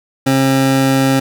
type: tone pair together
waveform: 25% pulse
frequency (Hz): 134.2 / 268.4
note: C3 / C4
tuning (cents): +44 / +44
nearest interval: octave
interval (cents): 1200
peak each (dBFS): -11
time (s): 0.26-1.2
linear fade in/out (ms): 10
effects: none